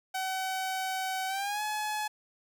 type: tone with pitch glide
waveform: sawtooth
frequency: 757 to 849.7 Hz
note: F#5 to G#5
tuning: +39 to +39 cents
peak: -27 dBFS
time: 0.14-2.08 s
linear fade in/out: 10 ms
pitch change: +200 cents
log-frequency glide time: 1.27-1.62 s
effects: none